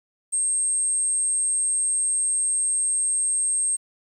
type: tone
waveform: sine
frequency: 8460 Hz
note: C9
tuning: 18 cents sharp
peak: -20 dBFS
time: 0.32-3.77 s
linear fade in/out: 20 ms
effects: 9-bit